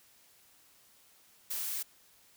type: noise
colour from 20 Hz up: blue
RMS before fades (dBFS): -36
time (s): 1.5-1.83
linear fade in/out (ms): 10
effects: white hiss -63 dBFS RMS until 2.36 s